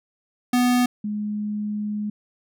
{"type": "tone pair in turn", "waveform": ["square", "sine"], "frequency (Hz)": [247, 209.4], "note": ["B3", "G#3"], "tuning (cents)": [0, 15], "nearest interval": "minor third", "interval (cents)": 285, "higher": "first", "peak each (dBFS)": [-17, -24], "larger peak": "first", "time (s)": [[0.53, 0.86], [1.04, 2.1]], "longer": "second", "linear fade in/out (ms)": 5, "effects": []}